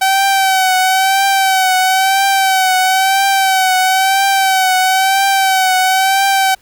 sawtooth tone with vibrato, 764 Hz, G5, 45 cents flat, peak -6 dBFS, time 0.01-6.55 s, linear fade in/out 10 ms, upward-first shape triangle, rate 1 Hz, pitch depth 52 cents each way, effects pink hiss -51 dBFS RMS until 6.61 s

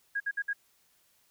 sine tone bursts, 1640 Hz, G#6, 22 cents flat, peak -28 dBFS, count 4, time 0.15-0.533 s, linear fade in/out 10 ms, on 53 ms, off 57 ms, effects white hiss -68 dBFS RMS until 1.3 s

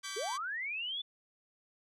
10% pulse chord, G major, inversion second, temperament equal with one note detuned, 1149.2 / 1568 / 1975.5 Hz, D6 / G6 / B6, -38 / 0 / 0 cents, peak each -34 / -33 / -37 dBFS, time 0.03-0.38 s, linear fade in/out 20 ms
sine linear sweep, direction up, 368.6 to 3520 Hz, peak -35 dBFS, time 0.16-1.02 s, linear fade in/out 10 ms
effects low-pass 9000 Hz 12 dB/octave

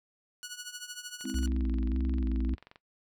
10% pulse tone with tremolo, 1465 Hz, F#6, 18 cents flat, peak -29 dBFS, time 0.43-1.46 s, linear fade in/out 0 ms, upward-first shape triangle, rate 13 Hz, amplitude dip 85%
click train, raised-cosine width 0.3 ms, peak -34 dBFS, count 36, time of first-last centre 1.21-2.759 s, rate 22.6 Hz
sine chord, Ab augmented, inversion none, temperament just, 207.7 / 259.6 / 324.5 Hz, Ab3 / C4 / E4, 0 / -13 / -27 cents, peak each -39 / -35 / -39 dBFS, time 1.24-2.55 s, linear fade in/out 10 ms
sine tone with vibrato, 61.74 Hz, B1, in tune, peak -28 dBFS, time 1.34-2.55 s, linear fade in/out 10 ms, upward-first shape square, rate 1.7 Hz, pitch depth 70 cents each way
effects noise-tail reverb RT60 0.1 s tail -18 dB re dry

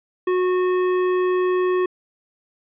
sine tone with hard clipping, 365.6 Hz, F#4, 21 cents flat, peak -19 dBFS, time 0.27-1.86 s, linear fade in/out 5 ms, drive 12 dB, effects resampled to 8000 Hz

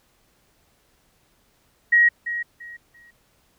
sine tone with echo, 1895 Hz, A#6, 28 cents sharp, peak -12 dBFS, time 1.92-2.09 s, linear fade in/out 10 ms, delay 340 ms, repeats 3, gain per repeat -12 dB, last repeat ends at 3.11 s, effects pink hiss -63 dBFS RMS until 3.58 s

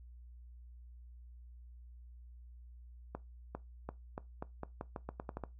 accelerating click train, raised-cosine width 1 ms, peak -26 dBFS, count 13, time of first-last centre 3.15-5.437 s, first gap 400 ms, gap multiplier 0.85, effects noise-tail reverb RT60 0.2 s tail -19 dB re dry + added 60 Hz sine -51 dBFS peak until 5.59 s

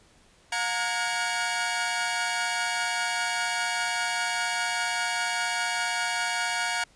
sawtooth tone cluster, 716 / 929 / 1437 / 1654 / 2265 Hz, F5 / A#5 / F6 / G#6 / C#7, +43 / -6 / +49 / -8 / +37 cents, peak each -29 dBFS, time 0.52-6.84 s, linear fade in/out 5 ms, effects pink hiss -59 dBFS RMS until 6.95 s + resampled to 22050 Hz

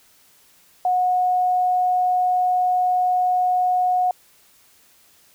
sine tone, 729 Hz, F#5, 26 cents flat, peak -16 dBFS, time 0.85-4.11 s, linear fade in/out 2 ms, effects white hiss -55 dBFS RMS until 5.34 s

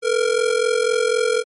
square ring-modulated tone, 466.2 Hz, A#4, in tune, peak -14 dBFS, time 0.02-1.44 s, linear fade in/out 50 ms, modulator 22 Hz, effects MP3 48 kbps

